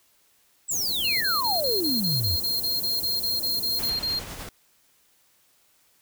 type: exponential sweep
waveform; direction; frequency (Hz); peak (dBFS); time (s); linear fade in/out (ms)
sine; down; 7980 to 76.3; -25; 0.68-2.37; 20
type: band-stop noise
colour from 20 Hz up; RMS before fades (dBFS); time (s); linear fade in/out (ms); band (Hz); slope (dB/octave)
white; -31; 0.71-3.9; 5; 430 to 13000; 12
type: tone bursts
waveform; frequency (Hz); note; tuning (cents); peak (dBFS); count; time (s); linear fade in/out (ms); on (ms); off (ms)
triangle; 4207; C8; +9; -23; 16; 1.04-4.195; 10; 170; 29
type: noise with tremolo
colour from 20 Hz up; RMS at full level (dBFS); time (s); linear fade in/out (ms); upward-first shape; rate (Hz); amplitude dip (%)
pink; -36; 3.79-4.49; 2; sine; 10; 35
effects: white hiss -63 dBFS RMS until 6.01 s